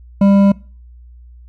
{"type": "tone with hard clipping", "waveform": "sine", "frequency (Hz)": 198.6, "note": "G3", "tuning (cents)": 23, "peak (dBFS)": -9, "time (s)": [0.21, 0.52], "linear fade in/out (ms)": 5, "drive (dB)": 9, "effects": ["noise-tail reverb RT60 0.4 s tail -23 dB re dry", "added 60 Hz sine -37 dBFS peak until 1.48 s"]}